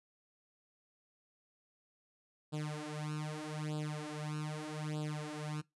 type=tone with flanger; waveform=sawtooth; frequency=152.1 Hz; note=D#3; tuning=39 cents flat; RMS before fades=-40 dBFS; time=2.52-5.62 s; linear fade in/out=20 ms; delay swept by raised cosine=0.24 to 5.84 ms; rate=0.81 Hz; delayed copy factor=+0.95; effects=noise-tail reverb RT60 0.2 s tail -23 dB re dry + resampled to 24000 Hz